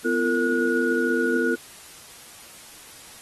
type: tone cluster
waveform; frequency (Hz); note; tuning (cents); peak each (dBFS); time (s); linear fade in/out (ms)
sine; 251.3 / 342.6 / 456.3 / 1452; B3 / F4 / A#4 / F#6; +30 / -33 / -37 / -33; -25; 0.04-1.56; 20
effects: white hiss -45 dBFS RMS until 3.21 s + AAC 32 kbps